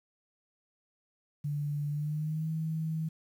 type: tone with pitch glide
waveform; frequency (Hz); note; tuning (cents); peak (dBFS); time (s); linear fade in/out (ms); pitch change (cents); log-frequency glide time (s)
sine; 146.3 to 159.54; D3 to D#3; -6 to +44; -30; 1.44-3.09; 10; +150; 1.89-2.49
effects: 10-bit